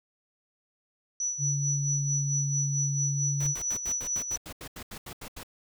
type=tone with tremolo; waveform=sine; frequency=5920 Hz; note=F#8; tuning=in tune; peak=-26 dBFS; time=1.2-4.36 s; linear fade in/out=2 ms; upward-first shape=sine; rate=4.5 Hz; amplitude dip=60%
type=tone; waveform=sine; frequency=140.5 Hz; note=C#3; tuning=24 cents sharp; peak=-27 dBFS; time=1.38-3.55 s; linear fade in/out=50 ms
type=noise bursts; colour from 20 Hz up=pink; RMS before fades=-41 dBFS; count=14; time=3.4-5.433 s; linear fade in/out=5 ms; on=70 ms; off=81 ms
effects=none